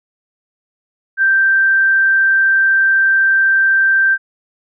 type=tone; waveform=sine; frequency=1568 Hz; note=G6; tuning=in tune; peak=-9 dBFS; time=1.17-4.18 s; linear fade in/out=50 ms; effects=none